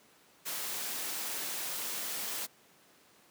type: noise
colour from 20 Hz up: white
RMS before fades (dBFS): -37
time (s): 0.45-2.47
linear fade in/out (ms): 20
effects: pink hiss -62 dBFS RMS until 3.3 s + high-pass 200 Hz 12 dB/octave